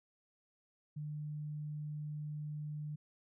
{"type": "tone", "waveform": "sine", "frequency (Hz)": 150, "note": "D3", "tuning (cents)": 37, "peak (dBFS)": -39, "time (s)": [0.96, 2.96], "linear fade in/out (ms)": 10, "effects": []}